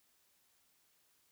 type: silence
effects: white hiss -73 dBFS RMS until 1.31 s